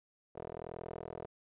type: tone with band-pass filter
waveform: 15% pulse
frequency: 41.2 Hz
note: E1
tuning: in tune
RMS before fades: -45 dBFS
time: 0.35-1.26 s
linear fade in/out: 10 ms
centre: 550 Hz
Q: 2.4
effects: resampled to 8000 Hz